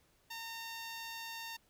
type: tone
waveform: 10% pulse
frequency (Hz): 914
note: A#5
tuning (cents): -34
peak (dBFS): -34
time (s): 0.3-1.57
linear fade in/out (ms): 10
effects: pink hiss -71 dBFS RMS until 1.69 s